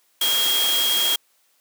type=tone in noise; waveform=sine; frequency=3259 Hz; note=G#7; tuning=33 cents flat; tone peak=-19 dBFS; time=0.21-1.16 s; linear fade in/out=5 ms; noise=white; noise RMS=-24 dBFS; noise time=0.21-1.16 s; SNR=+2 dB; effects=white hiss -63 dBFS RMS until 1.6 s + high-pass 300 Hz 12 dB/octave